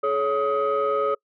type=tone cluster; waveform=sine; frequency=426.7 / 557 / 1260 Hz; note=G#4 / C#5 / D#6; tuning=+47 / +8 / +21 cents; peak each=-23 dBFS; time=0.03-1.15 s; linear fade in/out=10 ms; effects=noise-tail reverb RT60 0.1 s tail -26 dB re dry + tanh soft clip ceiling -15 dBFS